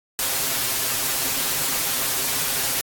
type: noise with comb filter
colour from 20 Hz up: white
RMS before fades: -23 dBFS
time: 0.19-2.81 s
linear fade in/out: 0 ms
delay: 7.5 ms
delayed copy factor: +0.75
effects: AAC 64 kbps